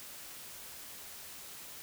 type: silence
effects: white hiss -48 dBFS RMS until 1.82 s